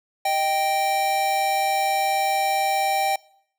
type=tone pair together; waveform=square; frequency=622.3 / 782.7 Hz; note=D#5 / G5; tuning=0 / -3 cents; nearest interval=major third; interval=397 cents; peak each=-29 / -21 dBFS; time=0.25-3.16 s; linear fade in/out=5 ms; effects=noise-tail reverb RT60 0.7 s tail -24 dB re dry